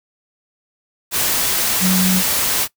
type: tone in noise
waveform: sine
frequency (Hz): 185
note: F#3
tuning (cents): 0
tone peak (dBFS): -14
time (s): 1.8-2.23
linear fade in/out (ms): 50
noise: white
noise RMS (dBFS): -18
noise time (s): 1.11-2.68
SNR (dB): +1
effects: noise-tail reverb RT60 0.1 s tail -20 dB re dry